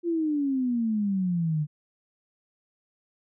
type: exponential sweep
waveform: sine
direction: down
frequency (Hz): 349.2 to 146.83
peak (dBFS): -23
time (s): 0.03-1.67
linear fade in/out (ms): 50
effects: none